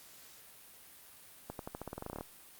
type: accelerating click train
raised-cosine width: 1 ms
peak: -26 dBFS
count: 15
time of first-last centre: 1.5-2.21 s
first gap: 92 ms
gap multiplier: 0.9
effects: white hiss -56 dBFS RMS until 2.59 s + Opus 48 kbps